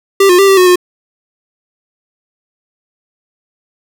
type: tone with pitch steps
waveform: square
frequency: 393 / 357.5 / 393.6 / 388.4 / 365.2 / 359.4 Hz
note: G4 / F4 / G4 / G4 / F#4 / F4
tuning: +4 / +41 / +7 / -16 / -23 / +50 cents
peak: -5 dBFS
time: 0.2-0.758 s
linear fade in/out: 5 ms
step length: 93 ms
effects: none